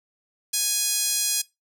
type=tone with high-pass filter; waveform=5% pulse; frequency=830.6 Hz; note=G#5; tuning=in tune; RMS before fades=-24 dBFS; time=0.53-1.42 s; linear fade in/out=10 ms; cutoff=4100 Hz; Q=0.72; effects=noise-tail reverb RT60 0.2 s tail -20 dB re dry